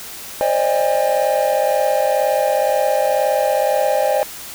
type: tone cluster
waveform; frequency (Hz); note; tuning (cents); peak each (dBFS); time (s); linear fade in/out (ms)
triangle; 526 / 583 / 625 / 809; C5 / D5 / D#5 / G#5; +9 / -13 / +8 / -46; -18; 0.41-4.23; 0
effects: white hiss -33 dBFS RMS until 4.54 s